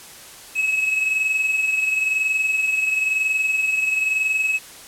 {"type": "tone pair together", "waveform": "triangle", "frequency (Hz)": [2570, 2591], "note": ["E7", "E7"], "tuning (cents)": [-45, -30], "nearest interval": "unison", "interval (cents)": 15, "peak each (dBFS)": [-17, -26], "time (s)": [0.55, 4.59], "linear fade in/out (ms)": 20, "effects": ["white hiss -41 dBFS RMS until 4.87 s", "low-pass 12000 Hz 12 dB/octave"]}